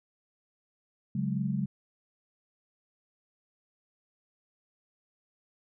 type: chord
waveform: sine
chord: C# suspended fourth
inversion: none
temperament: equal with one note detuned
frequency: 139.8 / 185 / 207.7 Hz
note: C#3 / F#3 / G#3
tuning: +15 / 0 / 0 cents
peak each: -32 dBFS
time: 1.15-1.66 s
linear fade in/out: 5 ms
effects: none